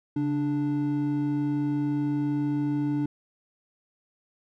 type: tone pair together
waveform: triangle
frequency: 140.3 / 293.7 Hz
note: C#3 / D4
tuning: +21 / 0 cents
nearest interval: octave + minor second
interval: 1279 cents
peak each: -28 / -23 dBFS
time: 0.16-3.06 s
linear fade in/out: 5 ms
effects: none